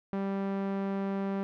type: tone with low-pass filter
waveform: sawtooth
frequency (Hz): 196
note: G3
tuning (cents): 0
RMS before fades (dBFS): -32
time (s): 0.13-1.43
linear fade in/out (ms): 0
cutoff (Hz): 1500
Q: 0.57
effects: none